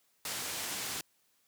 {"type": "low-pass noise", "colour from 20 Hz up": "white", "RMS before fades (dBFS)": -38, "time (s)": [0.25, 1.01], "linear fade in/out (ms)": 2, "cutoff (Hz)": 9900, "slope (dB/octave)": 12, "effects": ["white hiss -72 dBFS RMS until 1.47 s", "high-pass 80 Hz 12 dB/octave"]}